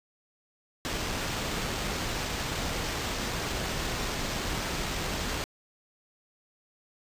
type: noise with sample-and-hold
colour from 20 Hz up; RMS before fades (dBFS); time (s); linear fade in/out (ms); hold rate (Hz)
pink; -32; 0.85-5.44; 0; 11025
effects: resampled to 32000 Hz